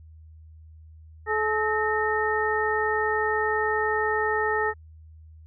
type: harmonic tone with a mistuned harmonic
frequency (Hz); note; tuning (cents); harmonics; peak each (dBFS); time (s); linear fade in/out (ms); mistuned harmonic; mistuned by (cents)
430; A4; -40; 1 / 2 / 3 / 4; -26 / -28 / -30 / -27; 1.26-4.74; 50; 4; +110
effects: added 79 Hz sine -45 dBFS peak until 5.46 s